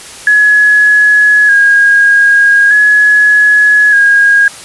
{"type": "tone with vibrato", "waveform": "sine", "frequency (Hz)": 1661.2, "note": "G#6", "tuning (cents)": 0, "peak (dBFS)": -3, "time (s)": [0.27, 4.48], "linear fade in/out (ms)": 2, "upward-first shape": "square", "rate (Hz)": 0.41, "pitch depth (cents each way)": 29, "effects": ["white hiss -29 dBFS RMS until 4.64 s", "resampled to 24000 Hz"]}